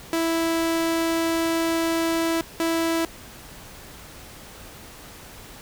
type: tone bursts at uneven times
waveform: sawtooth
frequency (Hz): 329.6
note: E4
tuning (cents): 0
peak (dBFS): -17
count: 2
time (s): 0.13-2.41 / 2.6-3.05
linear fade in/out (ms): 0
effects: pink hiss -43 dBFS RMS until 5.61 s